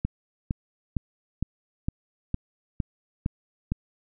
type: click train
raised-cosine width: 5 ms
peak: -13 dBFS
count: 9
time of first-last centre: 0.05-3.72 s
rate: 2.18 Hz
effects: none